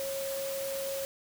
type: tone in noise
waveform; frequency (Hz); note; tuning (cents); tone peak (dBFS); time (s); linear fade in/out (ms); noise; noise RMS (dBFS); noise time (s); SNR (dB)
sine; 546; C#5; -26; -33; 0-1.05; 0; white; -40; 0-1.05; +4
effects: none